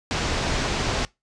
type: low-pass noise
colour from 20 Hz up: pink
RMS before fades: -25 dBFS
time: 0.11-1.05 s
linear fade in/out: 0 ms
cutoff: 6500 Hz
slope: 24 dB/octave
effects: noise-tail reverb RT60 0.2 s tail -22 dB re dry + resampled to 22050 Hz